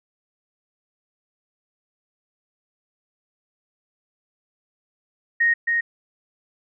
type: tone with echo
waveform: sine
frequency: 1864.7 Hz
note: A#6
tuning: in tune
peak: -15 dBFS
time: 5.4-5.54 s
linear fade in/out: 10 ms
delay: 270 ms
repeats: 1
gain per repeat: -3 dB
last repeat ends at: 5.81 s
effects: none